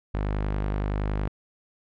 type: tone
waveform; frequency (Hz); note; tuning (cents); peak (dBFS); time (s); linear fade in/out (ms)
sawtooth; 50.7; G#1; -41; -21; 0.14-1.28; 5
effects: low-pass 2000 Hz 12 dB/octave